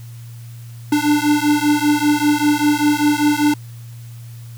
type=beating tone pair; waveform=square; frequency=293.7 / 298.8 Hz; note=D4 / D4; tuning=0 / +30 cents; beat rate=5.1 Hz; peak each=-17 dBFS; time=0.92-3.54 s; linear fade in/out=5 ms; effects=added 117 Hz sine -32 dBFS peak until 4.57 s + white hiss -48 dBFS RMS until 4.57 s